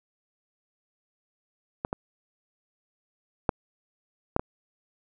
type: clicks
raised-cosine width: 1 ms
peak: -14 / -15 / -7 / -7 / -14 dBFS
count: 5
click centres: 1.849 / 1.929 / 3.492 / 4.364 / 4.395 s
effects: none